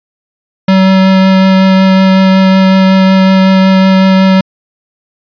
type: tone with vibrato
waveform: square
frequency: 190 Hz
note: F#3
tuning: 46 cents sharp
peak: -4 dBFS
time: 0.68-4.41 s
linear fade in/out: 5 ms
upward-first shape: triangle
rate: 5.4 Hz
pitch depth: 10 cents each way
effects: resampled to 11025 Hz